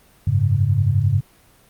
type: chord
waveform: sine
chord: F# suspended second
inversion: none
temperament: equal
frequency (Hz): 92.5 / 103.83 / 138.59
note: F#2 / G#2 / C#3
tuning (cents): 0 / 0 / 0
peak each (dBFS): -21 / -17 / -20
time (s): 0.27-1.21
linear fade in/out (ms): 5
effects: pink hiss -53 dBFS RMS until 1.69 s + Opus 32 kbps